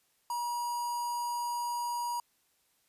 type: tone with notch filter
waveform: square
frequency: 958 Hz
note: A#5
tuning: 47 cents sharp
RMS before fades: -34 dBFS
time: 0.3-2.2 s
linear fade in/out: 2 ms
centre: 2700 Hz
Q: 1.4
effects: white hiss -72 dBFS RMS until 2.88 s + resampled to 32000 Hz